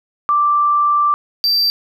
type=tone pair in turn; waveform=sine / triangle; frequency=1174.7 / 4681 Hz; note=D6 / D8; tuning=0 / -7 cents; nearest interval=2 octaves; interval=2393 cents; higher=second; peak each=-11 dBFS; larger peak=neither; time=0.29-1.14 / 1.44-1.7 s; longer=first; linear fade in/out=0 ms; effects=none

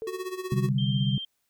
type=tone with exponential decay; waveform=sine; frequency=445.1 Hz; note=A4; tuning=20 cents sharp; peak=-30 dBFS; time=0.02-0.58 s; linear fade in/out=0 ms; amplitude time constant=120 ms
type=tone with tremolo; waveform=square; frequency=370.7 Hz; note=F#4; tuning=3 cents sharp; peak=-30 dBFS; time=0.07-0.69 s; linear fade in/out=2 ms; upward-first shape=sine; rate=16 Hz; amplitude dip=75%
type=chord; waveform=sine; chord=C suspended second; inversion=none; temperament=equal; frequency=130.81 / 146.83 / 196 Hz; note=C3 / D3 / G3; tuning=0 / 0 / 0 cents; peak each=-25 / -29 / -28 dBFS; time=0.52-1.18 s; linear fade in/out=2 ms
type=tone; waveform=sine; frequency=3159 Hz; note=G7; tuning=13 cents sharp; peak=-33 dBFS; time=0.78-1.25 s; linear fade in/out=5 ms
effects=white hiss -75 dBFS RMS until 1.49 s

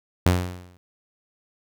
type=tone with exponential decay; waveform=sawtooth; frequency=89.8 Hz; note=F2; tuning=49 cents sharp; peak=-10 dBFS; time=0.26-0.77 s; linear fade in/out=0 ms; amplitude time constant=110 ms; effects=none

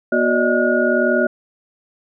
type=tone cluster; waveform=sine; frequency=241.8 / 367.1 / 585 / 626 / 1443 Hz; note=B3 / F#4 / D5 / D#5 / F#6; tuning=-36 / -14 / -7 / +10 / -44 cents; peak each=-20 dBFS; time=0.12-1.27 s; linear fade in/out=5 ms; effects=none

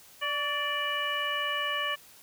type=harmonic tone with a mistuned harmonic; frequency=587.3 Hz; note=D5; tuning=in tune; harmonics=1 / 2 / 3 / 4 / 5; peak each=-38 / -33 / -33 / -37 / -33 dBFS; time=0.21-1.96 s; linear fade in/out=20 ms; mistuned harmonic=2; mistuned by=-50 cents; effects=white hiss -54 dBFS RMS until 2.22 s

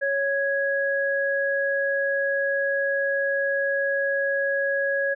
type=tone pair together; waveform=sine; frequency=554.4 / 1662.3 Hz; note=C#5 / G#6; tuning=0 / +1 cents; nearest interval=octave + perfect fifth; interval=1901 cents; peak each=-24 dBFS; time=0.01-5.15 s; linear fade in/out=20 ms; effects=none

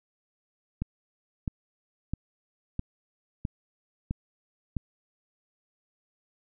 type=click train; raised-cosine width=5 ms; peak=-17 dBFS; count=7; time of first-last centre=0.82-4.767 s; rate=1.52 Hz; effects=none

